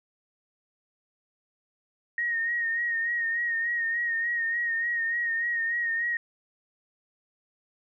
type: tone with vibrato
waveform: sine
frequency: 1864.7 Hz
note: A#6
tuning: in tune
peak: -25 dBFS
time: 2.18-6.17 s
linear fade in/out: 2 ms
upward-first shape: sine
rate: 3.4 Hz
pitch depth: 40 cents each way
effects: none